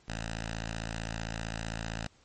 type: tone with notch filter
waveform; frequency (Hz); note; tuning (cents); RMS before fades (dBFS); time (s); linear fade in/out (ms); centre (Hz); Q
5% pulse; 55.5; A1; +16; -37; 0.08-2.07; 5; 390; 0.54
effects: pink hiss -64 dBFS RMS until 2.24 s + MP3 32 kbps